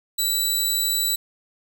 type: tone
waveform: 15% pulse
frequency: 3951 Hz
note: B7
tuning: in tune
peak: -13 dBFS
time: 0.18-1.16 s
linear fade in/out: 10 ms
effects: none